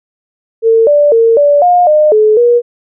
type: tone with pitch steps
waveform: sine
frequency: 452.2 / 585 / 456.6 / 579 / 712 / 608 / 429.2 / 479.2 Hz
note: A4 / D5 / A#4 / D5 / F5 / D#5 / A4 / A#4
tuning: +47 / -7 / -36 / -25 / +33 / -40 / -43 / +48 cents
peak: -4 dBFS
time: 0.62-2.62 s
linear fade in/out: 50 ms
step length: 250 ms
effects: none